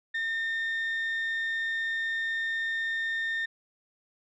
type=tone pair together; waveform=sine; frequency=1816 / 3661 Hz; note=A#6 / A#7; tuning=-46 / -32 cents; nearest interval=octave; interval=1214 cents; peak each=-27 / -39 dBFS; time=0.14-3.46 s; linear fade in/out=10 ms; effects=tanh soft clip ceiling -23 dBFS